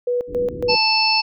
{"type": "tone with tremolo", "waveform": "sine", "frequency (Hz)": 489.3, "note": "B4", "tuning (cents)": -16, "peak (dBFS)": -17, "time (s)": [0.07, 0.75], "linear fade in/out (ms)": 5, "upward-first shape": "square", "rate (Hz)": 3.6, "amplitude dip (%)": 80}
{"type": "low-pass noise", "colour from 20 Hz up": "white", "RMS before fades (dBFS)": -32, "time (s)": [0.27, 0.78], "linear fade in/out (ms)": 50, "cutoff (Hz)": 400, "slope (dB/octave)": 96}
{"type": "harmonic tone", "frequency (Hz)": 880, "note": "A5", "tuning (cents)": 0, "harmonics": [1, 3, 5, 6], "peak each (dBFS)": [-20, -20, -20, -20], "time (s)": [0.68, 1.22], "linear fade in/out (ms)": 20}
{"effects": []}